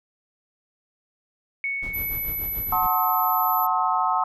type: tone with exponential decay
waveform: sine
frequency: 2217 Hz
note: C#7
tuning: in tune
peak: -23 dBFS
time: 1.64-3.53 s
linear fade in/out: 1 ms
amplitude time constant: 410 ms
type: noise with tremolo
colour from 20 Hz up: brown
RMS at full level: -33 dBFS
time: 1.82-2.87 s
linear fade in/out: 10 ms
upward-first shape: triangle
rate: 6.9 Hz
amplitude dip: 75%
type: tone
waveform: sine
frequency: 11970 Hz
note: F#9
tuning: 19 cents sharp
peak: -26 dBFS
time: 1.93-3.67 s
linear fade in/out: 20 ms
type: chord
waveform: sine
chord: F# diminished seventh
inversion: none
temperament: just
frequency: 740 / 888 / 1065.6 / 1278.7 Hz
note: F#5 / A5 / C6 / Eb6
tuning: 0 / +16 / +31 / +47 cents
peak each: -25 dBFS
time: 2.72-4.24 s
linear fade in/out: 5 ms
effects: none